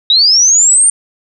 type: linear sweep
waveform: sine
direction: up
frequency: 3729 to 9030 Hz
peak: -5 dBFS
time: 0.1-0.9 s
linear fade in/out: 2 ms
effects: none